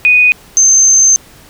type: tone pair in turn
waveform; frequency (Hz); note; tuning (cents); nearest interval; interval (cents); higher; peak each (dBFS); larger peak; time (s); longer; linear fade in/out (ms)
sine; 2482 / 6268; D#7 / G8; -5 / -1; octave + major third; 1604; second; -4; neither; 0.05-0.32 / 0.57-1.16; second; 0
effects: pink hiss -40 dBFS RMS until 1.49 s